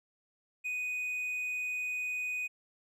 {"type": "tone", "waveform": "triangle", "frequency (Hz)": 2489, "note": "D#7", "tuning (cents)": 0, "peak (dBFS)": -31, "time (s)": [0.64, 2.48], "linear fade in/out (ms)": 20, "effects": []}